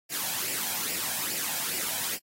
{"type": "noise with flanger", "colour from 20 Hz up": "white", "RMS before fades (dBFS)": -31, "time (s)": [0.09, 2.19], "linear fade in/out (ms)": 50, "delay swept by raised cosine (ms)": [0.39, 1.27], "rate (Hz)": 2.4, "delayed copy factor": 0.55, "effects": ["high-pass 150 Hz 12 dB/octave", "AAC 48 kbps"]}